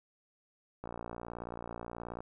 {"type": "click train", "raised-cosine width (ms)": 1, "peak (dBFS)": -27, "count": 81, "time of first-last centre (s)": [0.84, 2.205], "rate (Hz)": 58.6, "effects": []}